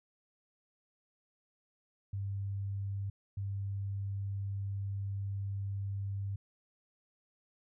sine tone bursts at uneven times, 99 Hz, G2, 18 cents sharp, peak -34 dBFS, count 2, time 2.13-3.1 / 3.37-6.36 s, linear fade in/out 5 ms, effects none

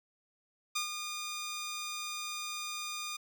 10% pulse tone with ADSR envelope, 1216 Hz, D#6, 40 cents flat, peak -22 dBFS, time 0.75-3.17 s, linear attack 11 ms, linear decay 110 ms, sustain -7 dB, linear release 11 ms, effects none

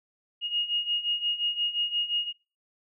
sine beating tone pair, 2861 / 2866.7 Hz, F7 / F7, +41 / +45 cents, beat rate 5.7 Hz, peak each -31 / -27 dBFS, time 0.41-2.33 s, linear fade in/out 50 ms, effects noise-tail reverb RT60 0.3 s tail -20 dB re dry

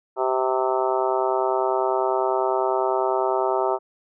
harmonic tone, 130 Hz, C3, 11 cents flat, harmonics 3 / 4 / 5 / 6 / 7 / 8 / 9 / 10, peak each -24 / -30 / -25 / -29 / -26 / -36 / -33 / -32 dBFS, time 0.16-3.79 s, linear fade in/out 50 ms, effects none

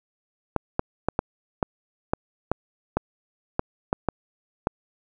clicks, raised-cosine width 1 ms, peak -7 dBFS, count 12, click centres 0.563 / 0.794 / 1.086 / 1.191 / 1.628 / 2.135 / 2.516 / 2.97 / 3.594 / 3.929 / 4.087 / 4.671 s, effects none

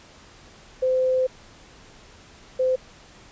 sine tone bursts at uneven times, 515 Hz, C5, 28 cents flat, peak -18 dBFS, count 2, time 0.82-1.27 / 2.59-2.76 s, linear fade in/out 10 ms, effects pink hiss -49 dBFS RMS until 3.31 s + resampled to 16000 Hz

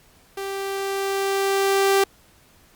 sawtooth tone with level ramp, 392 Hz, G4, in tune, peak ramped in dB -24 to -11 dBFS, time 0.37-2.04 s, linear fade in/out 5 ms, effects pink hiss -55 dBFS RMS until 2.75 s + Opus 48 kbps

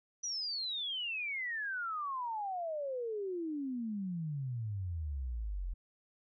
sine exponential sweep, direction down, 5960 to 41.2 Hz, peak -35 dBFS, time 0.23-5.74 s, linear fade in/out 10 ms, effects none

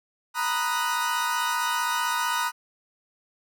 40% pulse chord, B major seventh, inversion third, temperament equal, 932.3 / 987.8 / 1244.5 / 1480 Hz, A#5 / B5 / D#6 / F#6, 0 / 0 / 0 / 0 cents, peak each -29 dBFS, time 0.34-2.52 s, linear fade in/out 50 ms, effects none

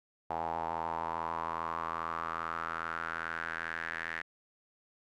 sawtooth tone with band-pass filter sweep, 82.41 Hz, E2, in tune, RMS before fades -37 dBFS, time 0.3-4.22 s, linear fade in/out 5 ms, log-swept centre 810 to 1800 Hz, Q 5.2, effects none

